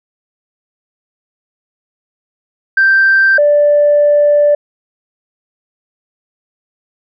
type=tone pair in turn; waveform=sine; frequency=1568 / 586.3 Hz; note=G6 / D5; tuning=0 / -3 cents; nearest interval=octave + perfect fourth; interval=1703 cents; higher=first; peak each=-5 dBFS; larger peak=neither; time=2.77-3.38 / 3.38-4.55 s; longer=second; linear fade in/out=5 ms; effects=tanh soft clip ceiling -2 dBFS